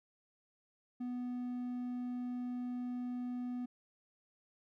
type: tone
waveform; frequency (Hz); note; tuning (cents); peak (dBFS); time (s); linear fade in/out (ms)
triangle; 246.9; B3; 0; -35; 1-3.66; 10
effects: none